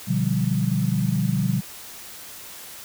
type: chord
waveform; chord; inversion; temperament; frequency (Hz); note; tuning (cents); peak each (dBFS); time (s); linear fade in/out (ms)
sine; G dominant seventh; first; just; 122.5 / 147 / 176.4 / 196; B2 / D3 / F3 / G3; -14 / +2 / +18 / 0; -25; 0.07-1.61; 20
effects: white hiss -40 dBFS RMS until 2.84 s